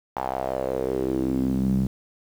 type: tone with band-pass filter sweep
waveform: sawtooth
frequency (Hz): 65.41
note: C2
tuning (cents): 0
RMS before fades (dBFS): -25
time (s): 0.16-1.87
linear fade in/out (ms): 5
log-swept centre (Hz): 870 to 170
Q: 4.3
effects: 8-bit